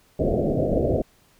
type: low-pass noise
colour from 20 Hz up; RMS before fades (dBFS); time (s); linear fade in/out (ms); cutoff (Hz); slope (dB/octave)
white; -22; 0.19-1.02; 5; 670; 96
effects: pink hiss -59 dBFS RMS until 1.39 s